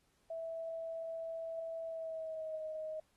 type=tone with pitch glide; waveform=sine; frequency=656 to 626.4 Hz; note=E5 to D#5; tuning=-9 to +11 cents; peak=-39 dBFS; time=0.3-3 s; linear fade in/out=5 ms; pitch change=-80 cents; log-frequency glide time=1.85-2.64 s; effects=pink hiss -75 dBFS RMS until 3.16 s + AAC 32 kbps